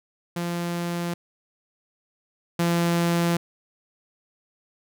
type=tone pair in turn; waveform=sawtooth; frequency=172.5 / 170.81 Hz; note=F3 / F3; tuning=-21 / -38 cents; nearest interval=unison; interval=17 cents; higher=first; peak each=-22 / -16 dBFS; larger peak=second; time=0.36-1.14 / 2.59-3.37 s; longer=neither; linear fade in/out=5 ms; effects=none